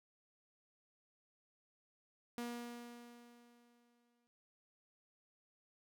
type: tone with exponential decay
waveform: sawtooth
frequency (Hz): 238.9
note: A#3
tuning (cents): +43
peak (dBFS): -36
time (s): 2.38-4.27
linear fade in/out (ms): 0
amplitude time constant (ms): 410
effects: none